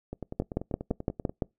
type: two click trains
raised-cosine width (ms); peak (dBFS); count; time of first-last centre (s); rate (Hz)
2; -13 / -22; 7 / 13; 0.4-1.422 / 0.13-1.295; 5.87 / 10.3
effects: noise-tail reverb RT60 0.2 s tail -26 dB re dry